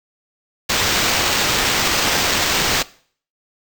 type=noise with sample-and-hold; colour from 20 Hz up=violet; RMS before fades=-18 dBFS; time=0.69-2.83 s; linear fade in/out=10 ms; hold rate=11025 Hz; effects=noise-tail reverb RT60 0.5 s tail -20 dB re dry